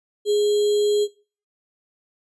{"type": "tone with sample-and-hold", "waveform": "sine", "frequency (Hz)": 415.3, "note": "G#4", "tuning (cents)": 0, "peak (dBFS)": -16, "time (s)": [0.25, 1.08], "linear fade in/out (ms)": 50, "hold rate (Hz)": 3675, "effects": ["noise-tail reverb RT60 0.4 s tail -21 dB re dry", "resampled to 24000 Hz"]}